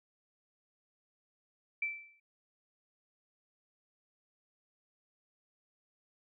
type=tone with exponential decay; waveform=sine; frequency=2330 Hz; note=D7; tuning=14 cents flat; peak=-29 dBFS; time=1.82-2.2 s; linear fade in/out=5 ms; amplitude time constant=82 ms; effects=none